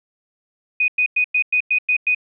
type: tone bursts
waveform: sine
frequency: 2489 Hz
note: D#7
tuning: in tune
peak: -14 dBFS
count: 8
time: 0.8-2.148 s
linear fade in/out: 5 ms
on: 81 ms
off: 100 ms
effects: none